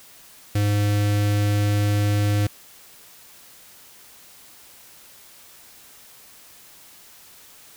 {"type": "tone with notch filter", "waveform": "square", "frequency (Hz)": 103.1, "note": "G#2", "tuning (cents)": -12, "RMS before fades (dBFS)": -20, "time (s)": [0.55, 2.47], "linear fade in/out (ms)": 5, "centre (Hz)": 990, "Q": 1.8, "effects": ["white hiss -48 dBFS RMS until 7.76 s"]}